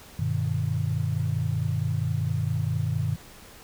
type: chord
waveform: sine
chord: G augmented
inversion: none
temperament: just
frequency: 98 / 122.5 / 153.12 Hz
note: G2 / B2 / D#3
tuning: 0 / -14 / -27 cents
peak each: -28 dBFS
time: 0.19-3.16 s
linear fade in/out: 5 ms
effects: pink hiss -48 dBFS RMS until 3.63 s